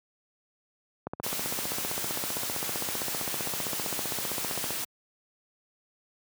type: click train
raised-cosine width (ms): 1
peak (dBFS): -19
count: 57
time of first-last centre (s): 1.07-4.706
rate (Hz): 15.4
type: noise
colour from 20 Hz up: white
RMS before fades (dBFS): -33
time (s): 1.23-4.85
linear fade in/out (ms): 10
effects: high-pass 100 Hz 12 dB/octave